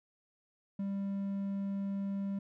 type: tone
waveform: triangle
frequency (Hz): 197.5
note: G3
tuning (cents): +13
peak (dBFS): -31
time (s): 0.79-2.39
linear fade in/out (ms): 5
effects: none